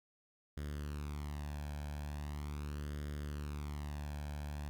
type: tone with flanger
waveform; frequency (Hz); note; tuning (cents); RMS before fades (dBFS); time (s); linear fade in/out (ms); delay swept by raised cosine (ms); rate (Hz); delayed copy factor
sawtooth; 73.42; D2; 0; -42; 0.57-4.69; 0; 0.59 to 1.25; 0.4; +0.65
effects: none